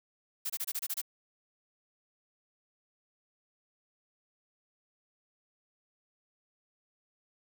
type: noise bursts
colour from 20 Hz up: blue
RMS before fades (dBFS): -34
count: 8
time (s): 0.45-1.016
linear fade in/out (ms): 10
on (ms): 48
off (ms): 26
effects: none